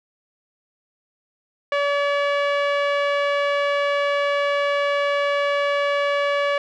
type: tone with low-pass filter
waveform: sawtooth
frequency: 571 Hz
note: D5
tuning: 49 cents flat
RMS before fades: -21 dBFS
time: 1.72-6.58 s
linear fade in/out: 2 ms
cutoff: 2500 Hz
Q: 1.3
effects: none